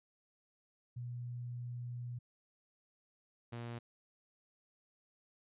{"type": "tone pair in turn", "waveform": ["sine", "sawtooth"], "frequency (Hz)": [121.6, 118.14], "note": ["B2", "A#2"], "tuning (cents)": [-26, 24], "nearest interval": "unison", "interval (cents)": 50, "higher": "first", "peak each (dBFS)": [-40, -38], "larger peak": "second", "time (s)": [[0.96, 2.19], [3.52, 3.79]], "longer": "first", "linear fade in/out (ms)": 10, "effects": ["resampled to 8000 Hz"]}